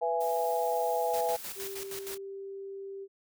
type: chord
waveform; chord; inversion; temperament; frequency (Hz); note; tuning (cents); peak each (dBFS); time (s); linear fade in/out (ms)
sine; E major; second; equal with one note detuned; 493.9 / 669.6 / 830.6; B4 / E5 / G#5; 0 / +27 / 0; -31; 0.01-1.37; 20
type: noise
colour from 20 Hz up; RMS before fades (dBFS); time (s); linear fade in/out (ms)
blue; -45; 0.2-1.75; 10
type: noise with tremolo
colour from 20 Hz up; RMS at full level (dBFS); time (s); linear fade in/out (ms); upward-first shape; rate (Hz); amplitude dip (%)
white; -40; 1.13-2.18; 10; square; 6.4; 70
type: tone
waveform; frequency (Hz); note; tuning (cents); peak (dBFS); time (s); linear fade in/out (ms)
sine; 392; G4; 0; -38; 1.55-3.08; 50
effects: none